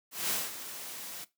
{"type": "noise with ADSR envelope", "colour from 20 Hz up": "white", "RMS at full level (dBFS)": -30, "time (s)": [0.11, 1.25], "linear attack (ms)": 190, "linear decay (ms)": 210, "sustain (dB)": -12, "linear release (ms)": 16, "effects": ["noise-tail reverb RT60 0.2 s tail -18 dB re dry", "high-pass 150 Hz 12 dB/octave"]}